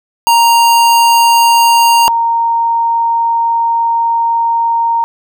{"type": "tone pair in turn", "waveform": ["square", "sine"], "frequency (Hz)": [932.3, 925.9], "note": ["A#5", "A#5"], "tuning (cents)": [0, -12], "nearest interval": "unison", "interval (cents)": 12, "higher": "first", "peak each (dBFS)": [-6, -9], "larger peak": "first", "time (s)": [[0.27, 2.08], [2.08, 5.04]], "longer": "second", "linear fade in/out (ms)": 0, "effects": []}